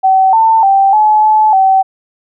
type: tone with pitch steps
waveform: sine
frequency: 763 / 894 / 782 / 855 / 862 / 767 Hz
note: G5 / A5 / G5 / A5 / A5 / G5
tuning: -47 / +27 / -4 / -50 / -36 / -38 cents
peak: -5 dBFS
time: 0.03-1.83 s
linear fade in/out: 20 ms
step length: 300 ms
effects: none